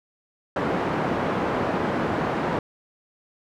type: band-pass noise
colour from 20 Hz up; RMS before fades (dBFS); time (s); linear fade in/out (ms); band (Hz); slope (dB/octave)
pink; -25; 0.56-2.59; 2; 170 to 1300; 12
effects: none